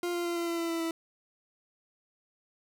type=tone with pitch steps; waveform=40% pulse; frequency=349.9 / 346.9 / 343.9 / 340.9 / 338 / 335.1 / 332.2 / 329.3 Hz; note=F4 / F4 / F4 / F4 / E4 / E4 / E4 / E4; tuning=+3 / -12 / -27 / -42 / +43 / +29 / +13 / -2 cents; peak=-29 dBFS; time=0.03-0.91 s; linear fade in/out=2 ms; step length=110 ms; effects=none